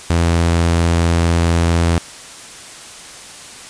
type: tone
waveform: sawtooth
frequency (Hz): 84.4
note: E2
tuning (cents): +41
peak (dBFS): -8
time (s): 0.1-1.98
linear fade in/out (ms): 0
effects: white hiss -35 dBFS RMS until 3.69 s + resampled to 22050 Hz